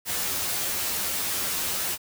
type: noise with comb filter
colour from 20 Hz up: white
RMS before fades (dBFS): -28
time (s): 0.05-1.98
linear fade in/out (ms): 50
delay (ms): 11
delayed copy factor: +1
effects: none